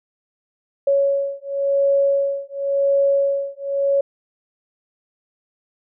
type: beating tone pair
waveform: sine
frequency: 556 / 556.93 Hz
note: C#5 / C#5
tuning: +5 / +8 cents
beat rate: 0.93 Hz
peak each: -19 dBFS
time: 0.87-4.01 s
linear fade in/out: 5 ms
effects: none